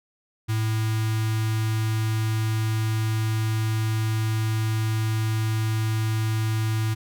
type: tone with notch filter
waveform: square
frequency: 110 Hz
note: A2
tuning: in tune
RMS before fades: -24 dBFS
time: 0.48-6.95 s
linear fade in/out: 20 ms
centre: 540 Hz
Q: 0.7
effects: none